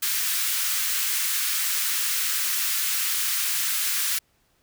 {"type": "high-pass noise", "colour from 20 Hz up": "white", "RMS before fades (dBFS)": -25, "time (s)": [0.02, 4.19], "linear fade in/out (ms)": 10, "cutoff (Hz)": 1300, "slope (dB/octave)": 24, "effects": ["pink hiss -66 dBFS RMS until 4.62 s"]}